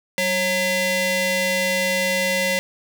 sawtooth ring-modulated tone, 735 Hz, F#5, 12 cents flat, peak -12 dBFS, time 0.18-2.59 s, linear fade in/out 0 ms, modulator 1280 Hz, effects none

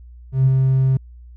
triangle tone with ADSR envelope, 132.3 Hz, C3, 20 cents sharp, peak -6 dBFS, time 0.32-0.97 s, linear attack 140 ms, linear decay 36 ms, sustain -4 dB, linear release 3 ms, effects tanh soft clip ceiling -8 dBFS + added 60 Hz sine -38 dBFS peak until 1.36 s

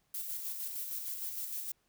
violet noise with tremolo, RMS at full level -38 dBFS, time 0.14-1.72 s, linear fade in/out 5 ms, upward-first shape square, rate 6.5 Hz, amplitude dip 35%, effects pink hiss -75 dBFS RMS until 1.88 s

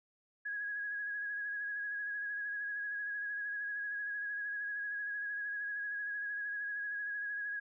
sine tone with vibrato, 1660 Hz, G#6, 1 cent flat, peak -36 dBFS, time 0.45-7.6 s, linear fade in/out 10 ms, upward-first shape sine, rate 13 Hz, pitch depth 30 cents each way, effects none

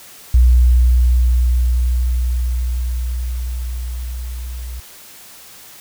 sine tone with level ramp, 61.2 Hz, B1, 15 cents flat, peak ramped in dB -6 to -25 dBFS, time 0.34-4.8 s, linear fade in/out 5 ms, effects white hiss -40 dBFS RMS until 5.8 s

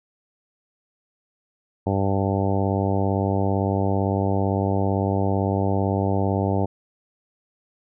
harmonic tone, 97.8 Hz, G2, 4 cents flat, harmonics 1 / 2 / 3 / 4 / 5 / 6 / 7 / 8 / 9, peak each -23 / -26 / -28 / -29 / -30 / -31 / -31 / -32 / -33 dBFS, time 1.86-6.66 s, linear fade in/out 10 ms, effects none

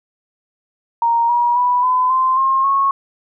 sine tone with pitch steps, 932.3 / 958 / 984.3 / 1011.4 / 1039.2 / 1067.8 / 1097.2 Hz, A#5 / A#5 / B5 / B5 / C6 / C6 / C#6, 0 / +47 / -6 / +41 / -12 / +35 / -18 cents, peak -12 dBFS, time 1.02-2.91 s, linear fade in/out 2 ms, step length 270 ms, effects none

